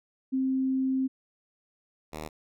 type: tone pair in turn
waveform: sine / 5% pulse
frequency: 263.3 / 77.47 Hz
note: C4 / D#2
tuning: +11 / -7 cents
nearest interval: octave + major sixth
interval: 2118 cents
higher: first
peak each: -24 / -25 dBFS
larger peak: first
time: 0.32-1.08 / 2.12-2.29 s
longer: first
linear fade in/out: 20 ms
effects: none